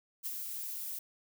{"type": "noise with ADSR envelope", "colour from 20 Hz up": "violet", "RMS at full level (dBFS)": -36, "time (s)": [0.23, 0.99], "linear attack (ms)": 34, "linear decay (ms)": 31, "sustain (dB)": -4, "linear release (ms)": 5, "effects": []}